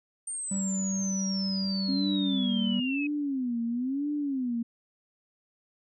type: exponential sweep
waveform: sine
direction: down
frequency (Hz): 8870 to 2530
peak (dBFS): -32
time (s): 0.27-3.07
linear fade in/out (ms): 5
type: tone with pitch glide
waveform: triangle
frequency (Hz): 193 to 194.23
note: G3 to G3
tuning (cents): -27 to -16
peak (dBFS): -26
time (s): 0.51-2.8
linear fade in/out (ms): 5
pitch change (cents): +11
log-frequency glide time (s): 1-1.87
type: tone with vibrato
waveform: sine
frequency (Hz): 261.6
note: C4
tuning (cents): 0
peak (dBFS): -27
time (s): 1.88-4.63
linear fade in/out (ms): 10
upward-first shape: sine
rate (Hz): 1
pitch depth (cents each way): 210
effects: none